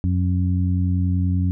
harmonic tone, 90.5 Hz, F#2, 38 cents flat, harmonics 1 / 2 / 3, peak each -18 / -24 / -28 dBFS, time 0.04-1.51 s, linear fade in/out 0 ms, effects none

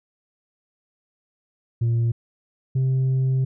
sine tone pair in turn, 116.54 / 131.3 Hz, A#2 / C3, 0 / +6 cents, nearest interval major second, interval 206 cents, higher second, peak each -15 dBFS, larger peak neither, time 1.81-2.12 / 2.75-3.45 s, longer second, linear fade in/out 10 ms, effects tanh soft clip ceiling -17 dBFS

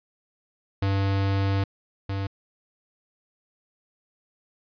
square tone pair in turn, 98 / 98 Hz, G2 / G2, 0 / 0 cents, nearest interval unison, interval 0 cents, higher neither, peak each -22 / -27 dBFS, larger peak first, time 0.82-1.64 / 2.09-2.27 s, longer first, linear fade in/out 5 ms, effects resampled to 11025 Hz

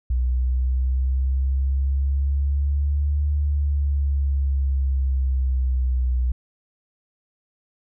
sine exponential two-way sweep, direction up then down, 61.8 to 73.3 to 61.8 Hz, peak -18 dBFS, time 0.1-6.32 s, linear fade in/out 5 ms, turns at 3.3 s, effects none

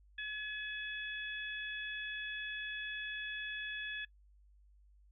harmonic tone, 851 Hz, G#5, 42 cents sharp, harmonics 2 / 3 / 4, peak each -40 / -46 / -46 dBFS, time 0.18-4.05 s, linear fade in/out 5 ms, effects noise-tail reverb RT60 0.1 s tail -25 dB re dry + added 50 Hz sine -61 dBFS peak until 5.11 s

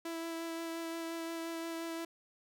sawtooth tone with vibrato, 330.7 Hz, E4, 6 cents sharp, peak -34 dBFS, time 0.05-2.05 s, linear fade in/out 5 ms, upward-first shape sine, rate 5.7 Hz, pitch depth 12 cents each way, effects none

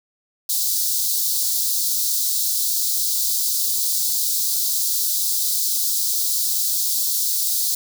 white high-pass noise, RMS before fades -21 dBFS, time 0.49-7.75 s, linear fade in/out 5 ms, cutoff 3900 Hz, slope 48 dB/octave, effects none

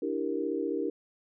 sine chord, E half-diminished seventh, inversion third, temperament equal, 293.7 / 329.6 / 392 / 466.2 Hz, D4 / E4 / G4 / Bb4, 0 / 0 / 0 / 0 cents, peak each -34 dBFS, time 0.02-0.9 s, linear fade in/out 5 ms, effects none

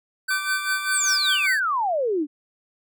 square tone with tremolo, 1528 Hz, G6, 45 cents flat, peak -21 dBFS, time 0.28-1.6 s, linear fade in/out 10 ms, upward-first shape sine, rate 5.1 Hz, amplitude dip 80%
20% pulse tone, 1174.7 Hz, D6, in tune, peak -24 dBFS, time 0.3-1.47 s, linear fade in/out 10 ms
sine exponential sweep, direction down, 9430 to 277.2 Hz, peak -20 dBFS, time 0.91-2.27 s, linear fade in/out 50 ms
effects none

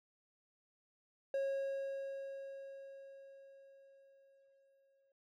triangle tone with exponential decay, 546 Hz, C#5, 26 cents flat, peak -31 dBFS, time 1.34-5.12 s, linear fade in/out 2 ms, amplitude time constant 820 ms, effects none

